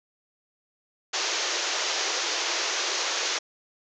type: band-pass noise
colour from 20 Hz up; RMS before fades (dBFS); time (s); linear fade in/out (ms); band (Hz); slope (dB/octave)
white; -28; 1.13-3.39; 10; 320 to 6800; 96
effects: none